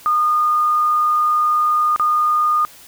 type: tone with dropouts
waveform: sine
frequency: 1222 Hz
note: D#6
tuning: 32 cents flat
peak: -13 dBFS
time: 0.06-2.65 s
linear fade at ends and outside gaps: 0 ms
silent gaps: 1.961-1.997 s
effects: white hiss -43 dBFS RMS until 2.87 s